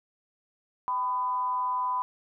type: tone with amplitude modulation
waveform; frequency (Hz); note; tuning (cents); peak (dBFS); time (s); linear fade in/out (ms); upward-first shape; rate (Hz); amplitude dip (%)
sine; 1002; B5; +25; -23; 0.88-2.02; 0; sine; 220; 55
effects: none